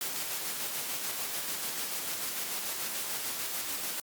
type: noise with tremolo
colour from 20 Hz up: white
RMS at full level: -34 dBFS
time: 0.01-4 s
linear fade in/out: 2 ms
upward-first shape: square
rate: 6.8 Hz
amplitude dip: 25%
effects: high-pass 150 Hz 12 dB/octave + Opus 48 kbps